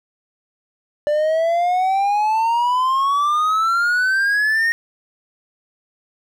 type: exponential sweep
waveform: triangle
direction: up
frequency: 587.3 to 1864.7 Hz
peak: -13 dBFS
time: 1.07-4.72 s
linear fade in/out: 0 ms
effects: none